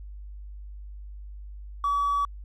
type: tone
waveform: triangle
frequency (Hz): 1141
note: C#6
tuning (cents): +50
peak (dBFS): -19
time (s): 1.84-2.25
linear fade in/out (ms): 2
effects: tanh soft clip ceiling -19 dBFS + added 50 Hz sine -38 dBFS peak until 2.44 s